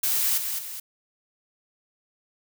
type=noise with echo; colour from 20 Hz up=blue; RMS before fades=-24 dBFS; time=0.03-0.38 s; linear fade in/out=5 ms; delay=210 ms; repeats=2; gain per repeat=-6 dB; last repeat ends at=0.8 s; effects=none